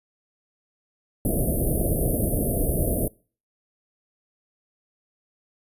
pink band-stop noise, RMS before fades -23 dBFS, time 1.25-3.08 s, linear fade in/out 2 ms, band 680 to 9500 Hz, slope 96 dB/octave, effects noise-tail reverb RT60 0.4 s tail -24 dB re dry + resampled to 32000 Hz

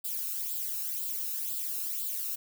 violet noise with flanger, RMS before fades -34 dBFS, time 0.04-2.36 s, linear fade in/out 10 ms, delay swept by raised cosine 0.24 to 0.77 ms, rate 2 Hz, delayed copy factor +0.65, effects none

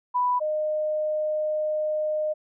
sine tone pair in turn, 989 / 613.2 Hz, B5 / D#5, +2 / -25 cents, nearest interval minor sixth, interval 827 cents, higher first, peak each -20 / -23 dBFS, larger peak first, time 0.14-0.4 / 0.4-2.34 s, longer second, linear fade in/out 20 ms, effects none

